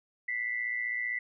sine tone pair together, 1975.5 / 2091 Hz, B6 / C7, 0 / -2 cents, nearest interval minor second, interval 98 cents, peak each -31 / -37 dBFS, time 0.28-1.19 s, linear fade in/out 5 ms, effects none

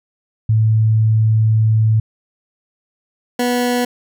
sine / 20% pulse tone pair in turn, 110 / 245.1 Hz, A2 / B3, 0 / -13 cents, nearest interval octave + major second, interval 1387 cents, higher second, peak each -10 dBFS, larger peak neither, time 0.49-2 / 3.39-3.85 s, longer first, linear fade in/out 5 ms, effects none

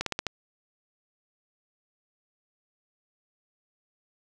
slowing click train, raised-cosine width 0.2 ms, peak -11 dBFS, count 5, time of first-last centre 0.01-0.267 s, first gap 53 ms, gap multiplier 1.13, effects none

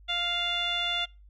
15% pulse tone with low-pass filter, 698.5 Hz, F5, in tune, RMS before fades -29 dBFS, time 0.08-1.06 s, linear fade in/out 20 ms, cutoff 3400 Hz, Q 9.2, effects noise-tail reverb RT60 0.3 s tail -26 dB re dry + added 50 Hz sine -50 dBFS peak until 1.29 s

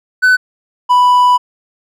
triangle tone pair in turn, 1505 / 989.2 Hz, F#6 / B5, +29 / +3 cents, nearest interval perfect fifth, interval 726 cents, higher first, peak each -4 dBFS, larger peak neither, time 0.22-0.37 / 0.89-1.38 s, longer second, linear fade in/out 20 ms, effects none

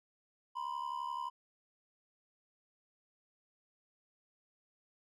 triangle ring-modulated tone, 996 Hz, B5, 14 cents sharp, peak -32 dBFS, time 0.55-1.3 s, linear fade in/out 20 ms, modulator 35.8 Hz, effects none

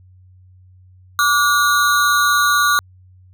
square ring-modulated tone, 1300 Hz, E6, 24 cents flat, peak -10 dBFS, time 1.19-2.79 s, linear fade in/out 0 ms, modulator 138 Hz, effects added 92 Hz sine -44 dBFS peak until 3.33 s

